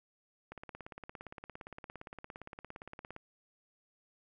click train, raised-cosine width 0.5 ms, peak -30 dBFS, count 47, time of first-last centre 0.52-3.164 s, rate 17.4 Hz, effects none

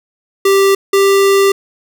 square tone pair in turn, 392 / 394 Hz, G4 / G4, 0 / +9 cents, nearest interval unison, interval 9 cents, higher second, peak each -8 dBFS, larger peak neither, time 0.45-0.75 / 0.93-1.52 s, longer second, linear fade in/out 5 ms, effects none

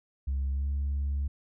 sine tone with pitch glide, 67.9 to 70.25 Hz, C#2 to C#2, -35 to +24 cents, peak -25 dBFS, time 0.27-1.28 s, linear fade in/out 10 ms, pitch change +59 cents, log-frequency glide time 0.52-0.67 s, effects tanh soft clip ceiling -25 dBFS

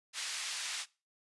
white band-pass noise, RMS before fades -39 dBFS, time 0.13-0.86 s, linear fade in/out 50 ms, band 1400 to 6400 Hz, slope 12 dB/octave, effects noise-tail reverb RT60 0.3 s tail -21 dB re dry + resampled to 24000 Hz

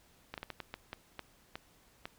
slowing click train, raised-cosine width 0.3 ms, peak -24 dBFS, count 10, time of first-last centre 0.34-2.055 s, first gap 38 ms, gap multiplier 1.38, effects pink hiss -65 dBFS RMS until 2.18 s

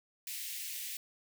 white high-pass noise, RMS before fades -41 dBFS, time 0.27-0.97 s, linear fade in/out 2 ms, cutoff 1900 Hz, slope 48 dB/octave, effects none

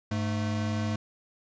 square tone pair together, 102.35 / 218.5 Hz, G#2 / A3, -25 / -12 cents, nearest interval octave + minor second, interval 1313 cents, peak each -30 / -32 dBFS, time 0.11-0.96 s, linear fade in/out 5 ms, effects resampled to 16000 Hz

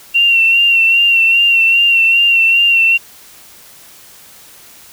sine tone with vibrato, 2739 Hz, F7, 34 cents flat, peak -7 dBFS, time 0.14-2.98 s, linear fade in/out 20 ms, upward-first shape sine, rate 2.5 Hz, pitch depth 37 cents each way, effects white hiss -40 dBFS RMS until 4.92 s

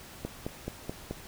click train, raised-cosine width 2 ms, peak -20 dBFS, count 5, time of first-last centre 0.25-1.11 s, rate 4.65 Hz, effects pink hiss -48 dBFS RMS until 1.27 s

